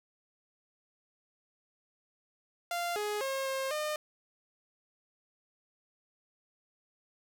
sawtooth tone with pitch steps, 694 / 418 / 538 / 534 / 607 Hz, F5 / G#4 / C5 / C5 / D#5, -11 / +11 / +48 / +35 / -43 cents, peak -28 dBFS, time 2.71-3.96 s, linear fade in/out 2 ms, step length 250 ms, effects none

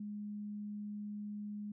sine tone, 207.7 Hz, G#3, in tune, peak -40 dBFS, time 0-1.72 s, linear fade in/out 5 ms, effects none

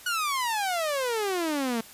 sawtooth exponential sweep, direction down, 1480 to 221.2 Hz, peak -22 dBFS, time 0.06-1.81 s, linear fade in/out 5 ms, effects white hiss -48 dBFS RMS until 1.93 s + resampled to 32000 Hz

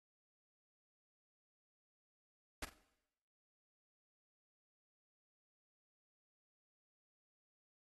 pink noise with echo, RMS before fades -43 dBFS, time 2.62-2.65 s, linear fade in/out 5 ms, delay 45 ms, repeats 3, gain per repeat -12 dB, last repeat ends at 2.785 s, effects noise-tail reverb RT60 0.9 s tail -18 dB re dry + AAC 32 kbps

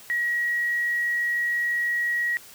sine tone, 1907 Hz, A#6, 39 cents sharp, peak -22 dBFS, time 0.1-2.37 s, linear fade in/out 0 ms, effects white hiss -47 dBFS RMS until 2.54 s

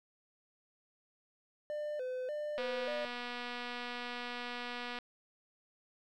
triangle tone with vibrato, 551 Hz, C#5, 11 cents flat, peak -34 dBFS, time 1.7-3.05 s, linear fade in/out 0 ms, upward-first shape square, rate 1.7 Hz, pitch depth 140 cents each way
click train, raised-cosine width 0.3 ms, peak -26 dBFS, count 586, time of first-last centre 2.58-4.987 s, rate 243 Hz
effects none

